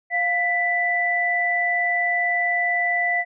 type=tone pair together; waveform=sine; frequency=700 / 1982.2 Hz; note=F5 / B6; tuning=+4 / +6 cents; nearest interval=octave + tritone; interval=1802 cents; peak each=-24 / -20 dBFS; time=0.1-3.25 s; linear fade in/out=50 ms; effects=none